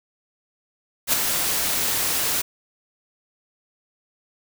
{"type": "noise with ADSR envelope", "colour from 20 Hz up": "white", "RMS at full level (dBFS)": -17, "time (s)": [1.07, 2.42], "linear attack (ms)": 59, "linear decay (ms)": 11, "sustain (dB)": -6, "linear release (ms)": 11, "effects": []}